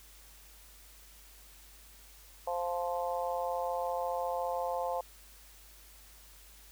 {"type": "harmonic tone", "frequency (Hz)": 174.61, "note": "F3", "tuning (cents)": 0, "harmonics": [3, 4, 5, 6], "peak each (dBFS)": [-35, -36, -37, -42], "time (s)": [2.47, 5.01], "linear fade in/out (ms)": 5, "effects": ["added 50 Hz sine -57 dBFS peak until 6.71 s", "white hiss -57 dBFS RMS until 6.71 s"]}